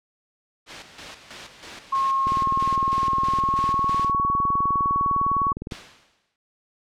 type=noise with tremolo; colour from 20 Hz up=white; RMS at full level=-34 dBFS; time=0.66-4.13 s; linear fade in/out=50 ms; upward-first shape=square; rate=3.1 Hz; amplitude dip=60%
type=tone with pitch glide; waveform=sine; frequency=1079 to 1117.7 Hz; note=C#6 to C#6; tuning=-47 to +14 cents; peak=-19 dBFS; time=1.92-5.53 s; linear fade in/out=10 ms; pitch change=+61 cents; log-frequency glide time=3.25-4.25 s
type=click train; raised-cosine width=3 ms; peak=-19 dBFS; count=69; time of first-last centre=2.27-5.722 s; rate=19.7 Hz
type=noise with exponential decay; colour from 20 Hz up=white; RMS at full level=-33 dBFS; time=5.71-6.36 s; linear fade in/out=1 ms; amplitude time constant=140 ms
effects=low-pass 4000 Hz 12 dB/octave